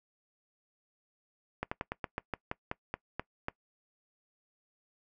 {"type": "slowing click train", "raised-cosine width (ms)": 0.5, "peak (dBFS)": -18, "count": 12, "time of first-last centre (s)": [1.63, 3.484], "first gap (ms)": 85, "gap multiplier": 1.13, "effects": ["noise-tail reverb RT60 0.1 s tail -22 dB re dry"]}